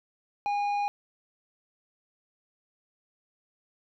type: tone with tanh clipping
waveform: sine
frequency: 817 Hz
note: G#5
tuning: 29 cents flat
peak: -27 dBFS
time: 0.46-0.88 s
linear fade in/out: 0 ms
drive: 8 dB
effects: none